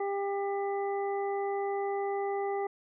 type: harmonic tone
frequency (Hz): 398.5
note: G4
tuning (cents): +28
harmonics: 1 / 2 / 3 / 5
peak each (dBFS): -31 / -34 / -44 / -45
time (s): 0-2.67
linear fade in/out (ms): 5
effects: none